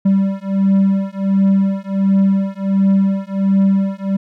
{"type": "beating tone pair", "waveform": "triangle", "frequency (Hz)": [194.2, 195.6], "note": ["G3", "G3"], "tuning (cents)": [-16, -4], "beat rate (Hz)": 1.4, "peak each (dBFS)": -13, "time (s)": [0.05, 4.17], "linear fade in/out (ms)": 10, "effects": []}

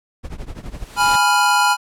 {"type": "noise with tremolo", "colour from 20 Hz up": "brown", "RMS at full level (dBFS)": -26, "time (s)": [0.23, 0.85], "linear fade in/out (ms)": 20, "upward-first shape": "triangle", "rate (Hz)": 12, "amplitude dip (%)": 95}
{"type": "noise with exponential growth", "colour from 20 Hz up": "pink", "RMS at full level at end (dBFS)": -27, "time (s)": [0.42, 1.16], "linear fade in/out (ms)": 1, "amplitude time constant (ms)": 160}
{"type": "chord", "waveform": "square", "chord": "F diminished", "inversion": "first", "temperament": "equal", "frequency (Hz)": [830.6, 987.8, 1396.9], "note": ["Ab5", "Cb6", "F6"], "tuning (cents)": [0, 0, 0], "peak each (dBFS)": -18, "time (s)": [0.96, 1.77], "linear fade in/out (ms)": 50}
{"effects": ["low-pass 12000 Hz 12 dB/octave"]}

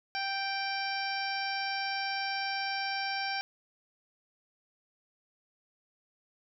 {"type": "harmonic tone with a mistuned harmonic", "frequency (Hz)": 784, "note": "G5", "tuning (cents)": 0, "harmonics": [1, 2, 3, 4, 5, 6, 7], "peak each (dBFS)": [-35, -37, -38, -45, -48, -41, -40], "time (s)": [0.15, 3.41], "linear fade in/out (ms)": 0, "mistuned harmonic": 4, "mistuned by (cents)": -20, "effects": []}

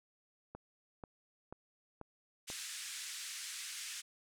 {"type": "click train", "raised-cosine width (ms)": 1, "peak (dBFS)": -32, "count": 5, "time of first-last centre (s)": [0.55, 2.501], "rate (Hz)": 2.05}
{"type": "band-pass noise", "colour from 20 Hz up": "white", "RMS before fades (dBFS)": -45, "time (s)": [2.47, 4.02], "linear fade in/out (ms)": 20, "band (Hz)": [1600, 9100], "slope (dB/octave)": 24}
{"effects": []}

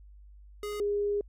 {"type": "tone pair in turn", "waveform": ["square", "sine"], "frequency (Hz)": [415.3, 409.3], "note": ["G#4", "G#4"], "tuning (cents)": [0, -25], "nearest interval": "unison", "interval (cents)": 25, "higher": "first", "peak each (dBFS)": [-34, -26], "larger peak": "second", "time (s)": [[0.63, 0.8], [0.8, 1.21]], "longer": "second", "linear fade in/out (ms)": 2, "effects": ["added 50 Hz sine -49 dBFS peak until 1.28 s", "AAC 64 kbps"]}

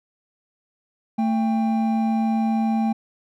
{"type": "tone pair together", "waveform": "triangle", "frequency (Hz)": [223.1, 795.7], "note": ["A3", "G5"], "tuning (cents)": [24, 26], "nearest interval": "octave + minor seventh", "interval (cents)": 2202, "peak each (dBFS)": [-17, -25], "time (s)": [1.18, 2.93], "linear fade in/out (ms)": 10, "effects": []}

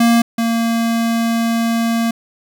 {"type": "tone pair in turn", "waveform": "square", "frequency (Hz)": [233.1, 230], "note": ["A#3", "A#3"], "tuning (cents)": [0, -23], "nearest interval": "unison", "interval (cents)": 23, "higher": "first", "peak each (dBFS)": [-10, -15], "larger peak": "first", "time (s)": [[0, 0.22], [0.38, 2.11]], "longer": "second", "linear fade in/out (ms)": 5, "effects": []}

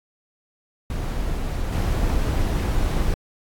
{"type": "noise with level steps", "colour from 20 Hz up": "brown", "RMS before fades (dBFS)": [-25, -21], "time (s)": [0.9, 3.14], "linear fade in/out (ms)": 2, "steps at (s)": 1.72, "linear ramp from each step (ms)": 10, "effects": ["AAC 64 kbps"]}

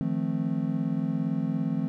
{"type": "chord", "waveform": "triangle", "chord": "F dominant seventh", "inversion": "third", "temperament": "just", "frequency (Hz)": [157.15, 174.61, 218.3, 261.9], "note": ["Eb3", "F3", "A3", "C4"], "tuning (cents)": [18, 0, -13, 2], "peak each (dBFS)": -29, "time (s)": [0.01, 1.88], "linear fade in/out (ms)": 0, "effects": []}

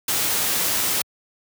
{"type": "noise", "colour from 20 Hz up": "white", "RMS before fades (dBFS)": -22, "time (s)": [0.08, 1.02], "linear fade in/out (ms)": 5, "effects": ["high-pass 80 Hz 12 dB/octave"]}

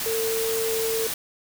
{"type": "tone in noise", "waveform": "sine", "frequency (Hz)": 449.5, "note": "A4", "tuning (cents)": 37, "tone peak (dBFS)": -24, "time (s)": [0.06, 1.07], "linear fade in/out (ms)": 2, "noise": "white", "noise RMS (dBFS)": -29, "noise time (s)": [0, 1.14], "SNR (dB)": 2, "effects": []}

